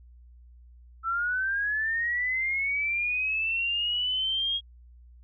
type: linear sweep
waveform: sine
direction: up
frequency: 1321 to 3285 Hz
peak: -25 dBFS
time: 1.03-4.61 s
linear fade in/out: 50 ms
effects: added 60 Hz sine -49 dBFS peak until 5.23 s